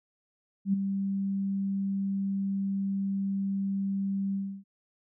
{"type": "tone with ADSR envelope", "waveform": "sine", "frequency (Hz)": 196, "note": "G3", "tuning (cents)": 0, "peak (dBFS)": -20, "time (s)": [0.65, 4.64], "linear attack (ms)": 84, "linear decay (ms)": 11, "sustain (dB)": -7, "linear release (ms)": 300, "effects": []}